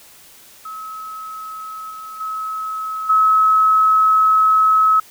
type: tone with level steps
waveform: sine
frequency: 1287 Hz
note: E6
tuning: 42 cents flat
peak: -28 / -30 / -22 / -10 dBFS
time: 0.65-5 s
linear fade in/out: 5 ms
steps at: 1.9 / 2.2 / 3.09 s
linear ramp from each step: 10 ms
effects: white hiss -45 dBFS RMS until 5.1 s